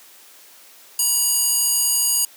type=tone with high-pass filter; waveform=square; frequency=961 Hz; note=B5; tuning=48 cents flat; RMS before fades=-19 dBFS; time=0.99-2.25 s; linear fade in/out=2 ms; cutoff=7800 Hz; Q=1.1; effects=white hiss -47 dBFS RMS until 2.36 s + high-pass 300 Hz 12 dB/octave